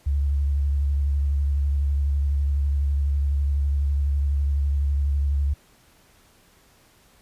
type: tone with vibrato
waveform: sine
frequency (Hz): 70.6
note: C#2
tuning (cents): +32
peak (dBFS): -19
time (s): 0.06-5.54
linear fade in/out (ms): 10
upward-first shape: sine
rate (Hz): 12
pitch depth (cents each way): 36
effects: pink hiss -57 dBFS RMS until 7.21 s + resampled to 32000 Hz